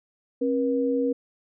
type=tone pair together; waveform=sine; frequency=269.4 / 480 Hz; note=C#4 / B4; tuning=-49 / -49 cents; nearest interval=minor seventh; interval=1000 cents; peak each=-24 dBFS; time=0.41-1.13 s; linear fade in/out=10 ms; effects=none